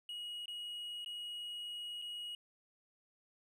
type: tone with dropouts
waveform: triangle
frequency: 2898 Hz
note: F#7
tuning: 37 cents flat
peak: -40 dBFS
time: 0.09-2.35 s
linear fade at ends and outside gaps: 2 ms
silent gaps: 0.458-0.48 / 1.047-1.06 / 2.017-2.021 s
effects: none